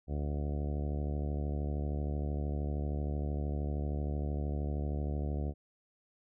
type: harmonic tone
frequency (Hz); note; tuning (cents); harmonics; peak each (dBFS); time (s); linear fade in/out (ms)
73; D2; -10; 1 / 2 / 3 / 4 / 5 / 6 / 7 / 8 / 9 / 10; -33 / -39 / -43 / -45 / -47 / -49 / -50 / -51 / -52 / -53; 0.07-5.54; 50
effects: none